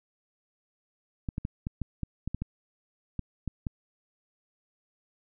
clicks, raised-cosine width 5 ms, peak -19 dBFS, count 12, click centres 1.288 / 1.381 / 1.451 / 1.669 / 1.817 / 2.033 / 2.276 / 2.346 / 2.42 / 3.193 / 3.477 / 3.668 s, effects none

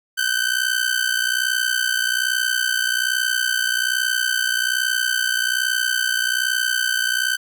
sawtooth ring-modulated tone, 1535 Hz, G6, 37 cents flat, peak -12 dBFS, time 0.17-7.37 s, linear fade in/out 20 ms, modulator 30.6 Hz, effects none

